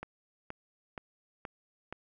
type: click train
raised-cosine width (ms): 0.5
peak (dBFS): -24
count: 5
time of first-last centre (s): 0.03-1.926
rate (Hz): 2.11
effects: none